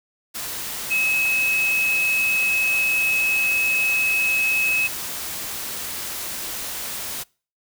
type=tone in noise; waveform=sine; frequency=2572 Hz; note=E7; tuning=43 cents flat; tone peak=-18 dBFS; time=0.9-4.88 s; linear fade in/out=20 ms; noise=white; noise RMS=-30 dBFS; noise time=0.34-7.24 s; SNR=+9 dB; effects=noise-tail reverb RT60 0.4 s tail -26 dB re dry